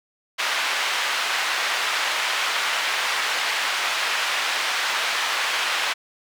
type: band-pass noise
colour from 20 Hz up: white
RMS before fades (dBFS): -24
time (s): 0.38-5.94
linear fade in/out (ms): 20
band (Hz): 880 to 2900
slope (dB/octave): 12
effects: none